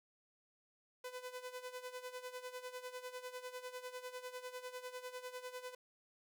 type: tone with tremolo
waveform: sawtooth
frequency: 502 Hz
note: B4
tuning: 28 cents sharp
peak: -39 dBFS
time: 1.04-5.75 s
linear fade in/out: 5 ms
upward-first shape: sine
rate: 10 Hz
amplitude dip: 75%
effects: none